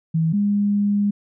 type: tone pair in turn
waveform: sine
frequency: 161.9 / 204 Hz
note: E3 / G#3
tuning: -31 / -31 cents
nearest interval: major third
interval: 400 cents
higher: second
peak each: -16 dBFS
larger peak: neither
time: 0.14-0.33 / 0.33-1.11 s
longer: second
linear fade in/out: 10 ms
effects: none